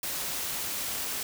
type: noise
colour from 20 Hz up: white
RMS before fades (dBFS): -33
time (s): 0.03-1.23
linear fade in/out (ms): 2
effects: none